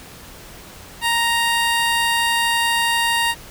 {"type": "tone", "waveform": "15% pulse", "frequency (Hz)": 932.3, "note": "A#5", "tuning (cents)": 0, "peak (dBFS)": -10, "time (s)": [1.01, 3.35], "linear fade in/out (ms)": 50, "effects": ["pink hiss -40 dBFS RMS until 3.5 s"]}